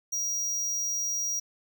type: tone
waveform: square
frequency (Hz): 5740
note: F8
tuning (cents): +47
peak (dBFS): -28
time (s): 0.12-1.4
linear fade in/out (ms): 10
effects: none

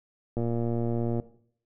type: click train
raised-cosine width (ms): 2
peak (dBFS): -17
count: 98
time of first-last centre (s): 0.37-1.199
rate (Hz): 117
effects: noise-tail reverb RT60 0.6 s tail -17 dB re dry

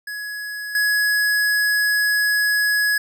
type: tone with level steps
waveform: square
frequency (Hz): 1680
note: G#6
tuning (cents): +19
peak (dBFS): -28 / -17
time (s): 0.07-2.98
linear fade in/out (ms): 5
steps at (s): 0.75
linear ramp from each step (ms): 2
effects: none

